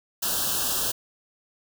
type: band-stop noise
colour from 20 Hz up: white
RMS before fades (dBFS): -26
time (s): 0.22-0.92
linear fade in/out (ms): 10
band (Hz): 1700 to 2700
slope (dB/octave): 96
effects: none